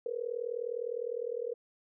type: tone with amplitude modulation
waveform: sine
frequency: 475.6 Hz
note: A#4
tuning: 35 cents sharp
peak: -29 dBFS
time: 0.06-1.54 s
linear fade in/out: 2 ms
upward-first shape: sine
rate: 39.8 Hz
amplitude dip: 95%
effects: none